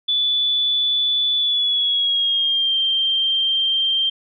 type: tone with pitch glide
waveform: sine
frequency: 3468 to 3162 Hz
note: A7 to G7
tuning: -26 to +14 cents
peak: -16 dBFS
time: 0.08-4.1 s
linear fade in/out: 10 ms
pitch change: -160 cents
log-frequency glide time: 1.36-2.76 s
effects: none